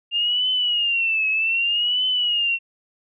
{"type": "tone with vibrato", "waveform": "sine", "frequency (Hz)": 2794, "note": "F7", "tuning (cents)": 0, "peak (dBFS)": -18, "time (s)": [0.11, 2.59], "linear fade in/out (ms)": 50, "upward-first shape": "triangle", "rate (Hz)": 0.64, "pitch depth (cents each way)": 150, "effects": []}